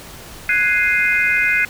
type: chord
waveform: sine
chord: Ab dominant seventh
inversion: third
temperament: equal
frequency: 1480 / 1661.2 / 2093 / 2489 Hz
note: Gb6 / Ab6 / C7 / Eb7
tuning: 0 / 0 / 0 / 0 cents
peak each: -20 / -22 / -17 / -19 dBFS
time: 0.49-1.65 s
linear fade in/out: 2 ms
effects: pink hiss -37 dBFS RMS until 1.69 s